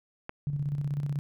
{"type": "click", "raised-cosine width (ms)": 0.5, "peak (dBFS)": -21, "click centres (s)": 0.294}
{"type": "tone with tremolo", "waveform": "sine", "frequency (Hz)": 143.7, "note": "D3", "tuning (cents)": -37, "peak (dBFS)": -26, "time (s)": [0.47, 1.19], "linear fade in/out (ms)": 0, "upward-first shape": "square", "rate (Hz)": 16, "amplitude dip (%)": 50}
{"effects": []}